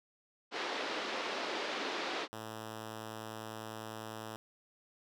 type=band-pass noise; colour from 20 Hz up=pink; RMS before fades=-38 dBFS; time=0.51-2.28 s; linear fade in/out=50 ms; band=310 to 4600 Hz; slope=24 dB/octave
type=tone; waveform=5% pulse; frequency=110 Hz; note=A2; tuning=in tune; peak=-31 dBFS; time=2.33-4.36 s; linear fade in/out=0 ms
effects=none